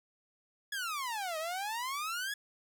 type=exponential two-way sweep; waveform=sawtooth; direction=down then up; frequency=1708 to 617 to 1708 Hz; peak=-31 dBFS; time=0.72-2.34 s; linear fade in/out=5 ms; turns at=1.38 s; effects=none